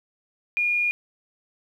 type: tone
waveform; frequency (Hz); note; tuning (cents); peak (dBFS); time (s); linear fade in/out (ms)
sine; 2430; D#7; -42; -20; 0.57-0.91; 0
effects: 9-bit